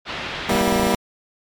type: low-pass noise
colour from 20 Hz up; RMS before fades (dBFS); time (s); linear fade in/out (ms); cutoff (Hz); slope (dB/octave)
white; -29; 0.05-0.64; 50; 3500; 24
type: chord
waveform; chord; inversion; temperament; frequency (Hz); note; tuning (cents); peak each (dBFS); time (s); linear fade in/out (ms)
15% pulse; E diminished; first; equal with one note detuned; 196 / 238.3 / 329.6; G3 / Bb3 / E4; 0 / +38 / 0; -14 / -14 / -18; 0.49-0.95; 2
type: clicks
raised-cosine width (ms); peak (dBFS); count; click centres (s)
5; -17; 10; 0.521 / 0.553 / 0.613 / 0.678 / 0.725 / 0.76 / 0.798 / 0.832 / 0.869 / 0.944
effects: MP3 96 kbps